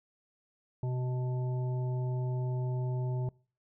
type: harmonic tone with a mistuned harmonic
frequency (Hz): 125.6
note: B2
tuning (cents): +30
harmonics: 1 / 3 / 5 / 7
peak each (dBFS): -30 / -42 / -47 / -48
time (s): 0.83-3.29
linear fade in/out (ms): 2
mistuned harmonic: 1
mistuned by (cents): +21
effects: noise-tail reverb RT60 0.4 s tail -24 dB re dry